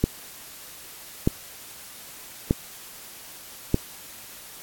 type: click train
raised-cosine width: 3 ms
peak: -5 dBFS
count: 4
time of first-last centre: 0.04-3.744 s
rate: 0.81 Hz
effects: white hiss -43 dBFS RMS until 4.62 s + AAC 64 kbps